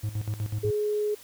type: tone with tremolo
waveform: triangle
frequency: 106.1 Hz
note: G#2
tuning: 38 cents sharp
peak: -24 dBFS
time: 0.03-0.71 s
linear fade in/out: 10 ms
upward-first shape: square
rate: 8.1 Hz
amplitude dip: 75%
type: tone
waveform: sine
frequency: 420 Hz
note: G#4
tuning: 19 cents sharp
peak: -24 dBFS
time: 0.63-1.15 s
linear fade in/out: 10 ms
effects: white hiss -50 dBFS RMS until 1.23 s